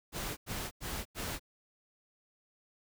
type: noise bursts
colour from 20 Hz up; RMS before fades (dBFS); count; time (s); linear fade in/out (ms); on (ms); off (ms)
pink; -38; 4; 0.12-1.396; 50; 250; 92
effects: none